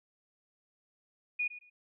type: tone with echo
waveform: sine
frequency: 2456 Hz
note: D#7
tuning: 23 cents flat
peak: -29 dBFS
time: 1.39-1.48 s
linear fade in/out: 10 ms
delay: 110 ms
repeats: 2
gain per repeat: -14 dB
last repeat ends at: 1.7 s
effects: none